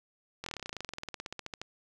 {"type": "slowing click train", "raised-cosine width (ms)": 0.2, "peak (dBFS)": -21, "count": 27, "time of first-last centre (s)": [0.44, 1.616], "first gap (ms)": 23, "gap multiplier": 1.05, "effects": []}